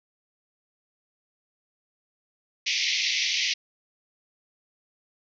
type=band-pass noise; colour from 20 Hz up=pink; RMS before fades=-26 dBFS; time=2.66-3.54 s; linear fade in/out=10 ms; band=2000 to 6100 Hz; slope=96 dB/octave; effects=none